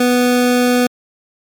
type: tone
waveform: 25% pulse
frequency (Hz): 246.9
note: B3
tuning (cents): 0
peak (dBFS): -7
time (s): 0-0.87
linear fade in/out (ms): 5
effects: MP3 96 kbps